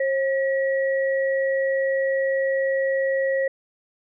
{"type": "tone pair together", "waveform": "sine", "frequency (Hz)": [538, 1917.2], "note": ["C5", "A#6"], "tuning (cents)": [48, 48], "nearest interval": "octave + minor seventh", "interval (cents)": 2200, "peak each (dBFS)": [-20, -28], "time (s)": [0, 3.48], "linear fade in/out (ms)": 5, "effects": []}